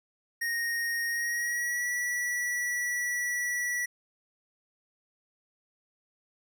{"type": "tone with pitch glide", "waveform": "square", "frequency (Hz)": [1863, 1946.6], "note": ["A#6", "B6"], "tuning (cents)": [-2, -26], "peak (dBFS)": -29, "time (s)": [0.41, 3.86], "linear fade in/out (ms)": 10, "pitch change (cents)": 76, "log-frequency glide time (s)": [1.08, 1.89], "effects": []}